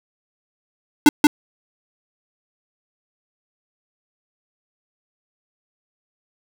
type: tone with echo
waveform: square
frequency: 297.6 Hz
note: D4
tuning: 23 cents sharp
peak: -6 dBFS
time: 1.06-1.09 s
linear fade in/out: 2 ms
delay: 180 ms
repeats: 1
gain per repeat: -2 dB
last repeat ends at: 1.27 s
effects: 8-bit